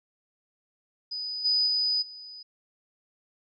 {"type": "tone with level steps", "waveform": "sine", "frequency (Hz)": 4978, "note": "D#8", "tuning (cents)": 0, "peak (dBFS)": [-31, -21, -23, -41], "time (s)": [1.11, 2.43], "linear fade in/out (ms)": 10, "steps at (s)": [1.44, 1.66, 2.01], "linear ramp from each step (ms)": 20, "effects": []}